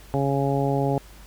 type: harmonic tone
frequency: 138.59 Hz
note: C#3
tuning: in tune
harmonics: 1 / 2 / 3 / 4 / 5 / 6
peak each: -24 / -27 / -27 / -29 / -30 / -30 dBFS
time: 0.14-0.98 s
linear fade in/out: 0 ms
effects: added 50 Hz sine -45 dBFS peak until 1.26 s + pink hiss -50 dBFS RMS until 1.26 s